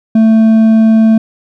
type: tone with hard clipping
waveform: triangle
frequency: 221.9 Hz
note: A3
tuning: 15 cents sharp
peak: -5 dBFS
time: 0.15-1.18 s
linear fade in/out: 5 ms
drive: 7 dB
effects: none